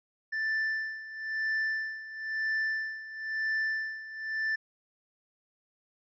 triangle tone with tremolo, 1766 Hz, A6, 6 cents sharp, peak -25 dBFS, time 0.32-4.56 s, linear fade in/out 10 ms, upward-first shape sine, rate 1 Hz, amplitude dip 80%, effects resampled to 16000 Hz

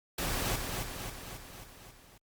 pink noise with echo, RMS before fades -33 dBFS, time 0.18-0.56 s, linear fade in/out 5 ms, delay 270 ms, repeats 6, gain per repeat -4 dB, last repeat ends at 2.18 s, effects Opus 48 kbps

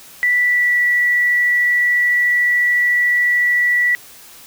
sine tone with pitch glide, 1967 to 1952.3 Hz, B6 to B6, -7 to -20 cents, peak -12 dBFS, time 0.23-3.95 s, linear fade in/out 0 ms, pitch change -13 cents, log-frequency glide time 0.43-0.8 s, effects white hiss -41 dBFS RMS until 4.46 s

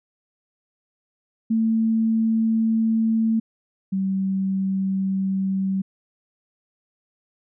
sine tone pair in turn, 223.6 / 192.15 Hz, A3 / G3, +28 / -34 cents, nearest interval minor third, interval 262 cents, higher first, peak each -17 / -20 dBFS, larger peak first, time 1.5-3.4 / 3.92-5.82 s, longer neither, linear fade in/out 10 ms, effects none

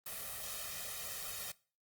white noise with comb filter, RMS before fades -43 dBFS, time 0.06-1.52 s, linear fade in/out 5 ms, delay 1.6 ms, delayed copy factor +0.95, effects noise-tail reverb RT60 0.4 s tail -22 dB re dry + Opus 32 kbps

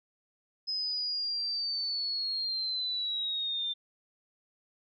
sine linear sweep, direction down, 5090 to 3569 Hz, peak -30 dBFS, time 0.67-3.74 s, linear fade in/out 20 ms, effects none

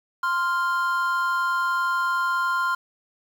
triangle tone pair together, 1044.5 / 1396.9 Hz, C6 / F6, -3 / 0 cents, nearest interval perfect fourth, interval 503 cents, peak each -22 dBFS, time 0.23-2.75 s, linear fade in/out 5 ms, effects 8-bit

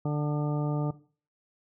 harmonic tone with a mistuned harmonic, 148 Hz, D3, 14 cents sharp, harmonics 1 / 2 / 3 / 4 / 5 / 6 / 8, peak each -27 / -33 / -37 / -39 / -41 / -43 / -45 dBFS, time 0.05-0.91 s, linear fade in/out 5 ms, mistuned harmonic 8, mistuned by +26 cents, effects noise-tail reverb RT60 0.4 s tail -17 dB re dry

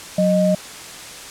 sine tone pair together, 183.9 / 618.2 Hz, F#3 / D#5, -10 / -11 cents, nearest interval octave + major sixth, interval 2099 cents, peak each -16 dBFS, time 0.18-0.55 s, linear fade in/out 5 ms, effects white hiss -35 dBFS RMS until 1.3 s + low-pass 9000 Hz 12 dB/octave

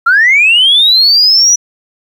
sine linear sweep, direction up, 1333 to 5920 Hz, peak -3 dBFS, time 0.06-1.56 s, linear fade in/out 10 ms, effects tanh soft clip ceiling 0 dBFS + 7-bit

